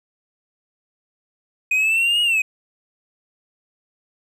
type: exponential two-way sweep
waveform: triangle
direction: up then down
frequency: 2489 to 2900 to 2489 Hz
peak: -14 dBFS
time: 1.71-2.42 s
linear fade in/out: 5 ms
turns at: 2.22 s
effects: none